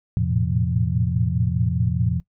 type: tone cluster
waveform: sine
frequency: 85 / 110.1 / 114.9 / 130.1 / 172.3 Hz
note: F2 / A2 / A#2 / C3 / F3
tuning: -46 / +2 / -25 / -9 / -23 cents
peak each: -25 dBFS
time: 0.17-2.2 s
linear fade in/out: 0 ms
effects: noise-tail reverb RT60 0.1 s tail -20 dB re dry